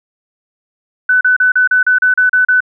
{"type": "tone bursts", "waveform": "sine", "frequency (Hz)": 1500, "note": "F#6", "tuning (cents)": 23, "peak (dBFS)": -7, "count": 10, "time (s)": [1.09, 2.605], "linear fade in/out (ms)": 5, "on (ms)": 120, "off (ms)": 35, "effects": []}